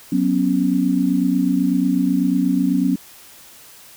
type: chord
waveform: sine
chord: F# suspended fourth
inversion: none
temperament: equal with one note detuned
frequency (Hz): 185 / 246.9 / 275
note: F#3 / B3 / C#4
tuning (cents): 0 / 0 / -14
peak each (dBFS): -20 / -20 / -18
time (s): 0.12-2.96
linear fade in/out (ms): 5
effects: white hiss -44 dBFS RMS until 3.96 s